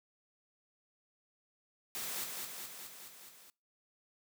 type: noise with echo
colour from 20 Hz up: white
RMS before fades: -40 dBFS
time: 1.95-2.24 s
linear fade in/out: 0 ms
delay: 210 ms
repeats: 6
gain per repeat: -3 dB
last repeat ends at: 3.5 s
effects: noise-tail reverb RT60 0.3 s tail -25 dB re dry + high-pass 150 Hz 12 dB/octave